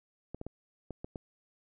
clicks, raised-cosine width 2 ms, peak -26 dBFS, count 6, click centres 0.346 / 0.414 / 0.466 / 0.907 / 1.045 / 1.158 s, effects none

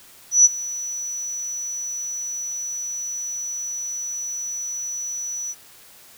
sine tone with ADSR envelope, 5920 Hz, F#8, in tune, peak -7 dBFS, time 0.31-5.55 s, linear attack 140 ms, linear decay 27 ms, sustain -19 dB, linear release 45 ms, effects white hiss -48 dBFS RMS until 6.17 s

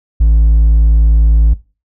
sine tone with hard clipping, 55 Hz, A1, in tune, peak -6 dBFS, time 0.2-1.54 s, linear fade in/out 10 ms, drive 2 dB, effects noise-tail reverb RT60 0.3 s tail -18 dB re dry

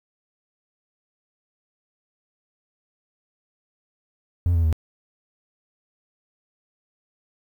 triangle tone with pitch steps, 87.31 / 83.46 / 79.79 Hz, F2 / E2 / D#2, 0 / +22 / +44 cents, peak -14 dBFS, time 4.46-4.727 s, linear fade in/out 0 ms, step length 89 ms, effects tanh soft clip ceiling -10 dBFS + 9-bit

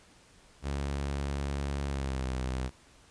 sawtooth tone with pitch glide, 70 to 64.19 Hz, C#2 to C2, +18 to -32 cents, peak -27 dBFS, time 0.62-2.71 s, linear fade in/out 50 ms, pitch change -150 cents, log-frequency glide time 1.87-2.29 s, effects pink hiss -59 dBFS RMS until 3.1 s + resampled to 22050 Hz

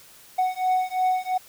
triangle beating tone pair, 740 / 742.9 Hz, F#5 / F#5, 0 / +7 cents, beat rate 2.9 Hz, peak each -22 dBFS, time 0.38-1.38 s, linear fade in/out 10 ms, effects white hiss -50 dBFS RMS until 1.48 s

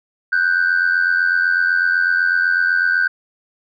sine tone pair together, 1480 / 1568 Hz, F#6 / G6, 0 / 0 cents, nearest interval minor second, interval 100 cents, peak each -15 / -15 dBFS, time 0.32-3.08 s, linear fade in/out 10 ms, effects tanh soft clip ceiling -9 dBFS

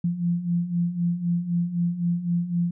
sine beating tone pair, 170.4 / 174.3 Hz, F3 / F3, -42 / -3 cents, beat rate 3.9 Hz, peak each -28 / -23 dBFS, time 0.04-2.71 s, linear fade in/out 5 ms, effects none

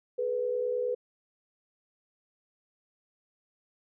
sine tone pair together, 424.2 / 493.9 Hz, G#4 / B4, +37 / 0 cents, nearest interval minor third, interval 263 cents, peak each -34 / -28 dBFS, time 0.18-0.95 s, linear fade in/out 10 ms, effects none

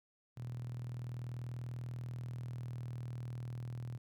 sawtooth tone with high-pass filter, 40.25 Hz, E1, 41 cents flat, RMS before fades -43 dBFS, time 0.36-3.98 s, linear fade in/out 10 ms, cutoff 120 Hz, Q 9.8, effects none

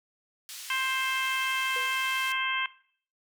pink band-pass noise, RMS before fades -42 dBFS, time 0.49-2.32 s, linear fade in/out 0 ms, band 3200 to 14000 Hz, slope 12 dB/octave
harmonic tone, 526 Hz, C5, 9 cents sharp, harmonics 2 / 3 / 4 / 5 / 6, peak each -33 / -33 / -33 / -33 / -33 dBFS, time 0.7-2.66 s, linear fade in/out 2 ms
sine tone with exponential decay, 493.9 Hz, B4, in tune, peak -36 dBFS, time 1.76-2.08 s, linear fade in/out 2 ms, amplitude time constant 69 ms
effects noise-tail reverb RT60 0.5 s tail -17 dB re dry

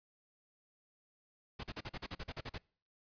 pink noise bursts, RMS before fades -42 dBFS, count 12, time 1.59-2.582 s, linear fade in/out 10 ms, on 46 ms, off 40 ms, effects noise-tail reverb RT60 0.5 s tail -26 dB re dry + resampled to 11025 Hz

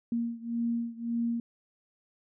sine beating tone pair, 233.1 / 234.9 Hz, A#3 / A#3, 0 / +13 cents, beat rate 1.8 Hz, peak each -31 / -33 dBFS, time 0.12-1.4 s, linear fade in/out 2 ms, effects none

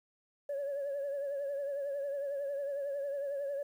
sine tone with vibrato, 562 Hz, C#5, 24 cents sharp, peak -32 dBFS, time 0.49-3.63 s, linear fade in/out 5 ms, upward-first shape triangle, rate 11 Hz, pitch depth 63 cents each way, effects tanh soft clip ceiling -31 dBFS + 11-bit

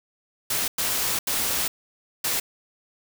white noise bursts at uneven times, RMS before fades -25 dBFS, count 4, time 0.5-0.68 / 0.78-1.19 / 1.27-1.68 / 2.24-2.4 s, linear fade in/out 5 ms, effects none

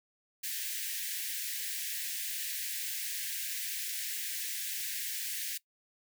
white high-pass noise, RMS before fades -37 dBFS, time 0.43-5.58 s, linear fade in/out 10 ms, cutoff 1600 Hz, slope 96 dB/octave, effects noise-tail reverb RT60 0.1 s tail -20 dB re dry

